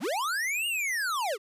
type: linear two-way sweep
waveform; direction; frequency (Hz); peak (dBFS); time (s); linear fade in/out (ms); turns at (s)
square; up then down; 147.1 to 2882 to 362.8; -28; 0-1.38; 50; 0.67
effects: resampled to 32000 Hz